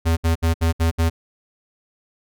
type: tone bursts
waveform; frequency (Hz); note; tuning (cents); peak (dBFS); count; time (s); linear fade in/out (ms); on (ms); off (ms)
square; 82.41; E2; 0; -16; 6; 0.05-1.1; 20; 120; 66
effects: none